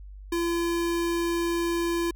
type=tone; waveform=square; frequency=340.4 Hz; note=F4; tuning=44 cents flat; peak=-25 dBFS; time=0.32-2.11 s; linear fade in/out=5 ms; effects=added 49 Hz sine -40 dBFS peak until 2.15 s